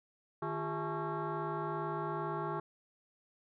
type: tone with frequency modulation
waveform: sine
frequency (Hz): 349.2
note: F4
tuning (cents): 0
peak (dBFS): -33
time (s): 0.42-2.6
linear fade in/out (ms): 5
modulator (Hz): 252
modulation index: 3.8
effects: tanh soft clip ceiling -29 dBFS